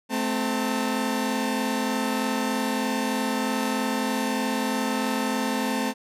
sawtooth tone cluster, 216.7 / 259.9 / 898 Hz, A3 / C4 / A5, -26 / -11 / +35 cents, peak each -24 / -23 / -27 dBFS, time 0.09-5.94 s, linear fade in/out 50 ms, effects resampled to 32000 Hz

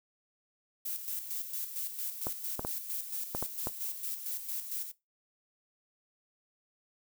violet noise with tremolo, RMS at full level -36 dBFS, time 0.85-4.92 s, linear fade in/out 10 ms, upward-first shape square, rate 4.4 Hz, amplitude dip 55%
clicks, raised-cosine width 1 ms, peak -20 dBFS, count 6, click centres 2.269 / 2.594 / 2.649 / 3.349 / 3.426 / 3.671 s
effects noise-tail reverb RT60 0.2 s tail -18 dB re dry

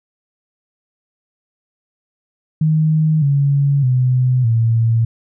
sine tone with pitch steps, 156.3 / 140.87 / 126.96 / 114.42 Hz, D#3 / C#3 / B2 / A#2, +8 / +28 / +48 / -32 cents, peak -11 dBFS, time 2.61-5.05 s, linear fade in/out 5 ms, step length 610 ms, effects none

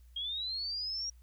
sine linear sweep, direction up, 3218 to 5670 Hz, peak -34 dBFS, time 0.16-1.1 s, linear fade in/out 5 ms, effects added 60 Hz sine -54 dBFS peak until 1.22 s + white hiss -73 dBFS RMS until 1.22 s

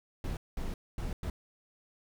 brown noise bursts at uneven times, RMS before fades -35 dBFS, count 4, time 0.24-0.37 / 0.57-0.74 / 0.98-1.13 / 1.23-1.3 s, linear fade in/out 2 ms, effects none

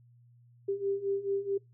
sine beating tone pair, 392.8 / 397.4 Hz, G4 / G4, +4 / +24 cents, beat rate 4.6 Hz, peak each -34 / -31 dBFS, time 0.68-1.58 s, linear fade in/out 10 ms, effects noise-tail reverb RT60 0.2 s tail -24 dB re dry + added 120 Hz sine -57 dBFS peak until 1.73 s

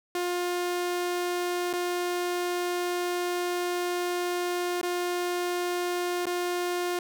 sawtooth tone with dropouts, 354.3 Hz, F4, 25 cents sharp, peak -23 dBFS, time 0.15-6.99 s, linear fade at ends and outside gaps 2 ms, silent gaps 1.73-1.735 / 4.814-4.83 / 6.256-6.267 s, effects none

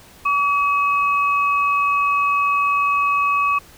sine tone pair together, 1139.9 / 2559 Hz, C#6 / D#7, +48 / +48 cents, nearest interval octave + major second, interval 1400 cents, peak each -16 / -22 dBFS, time 0.25-3.59 s, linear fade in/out 10 ms, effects pink hiss -46 dBFS RMS until 3.77 s

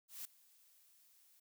blue noise with ADSR envelope, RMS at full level -45 dBFS, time 0.08-1.4 s, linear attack 170 ms, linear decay 3 ms, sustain -23 dB, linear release 8 ms, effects none

